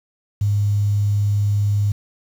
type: tone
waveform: sine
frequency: 102.5 Hz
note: G#2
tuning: 22 cents flat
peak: -15 dBFS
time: 0.41-1.92 s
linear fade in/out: 5 ms
effects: 7-bit